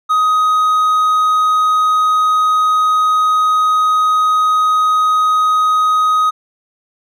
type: tone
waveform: triangle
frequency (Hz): 1255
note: D#6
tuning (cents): +15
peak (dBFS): -8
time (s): 0.09-6.31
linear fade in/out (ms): 20
effects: none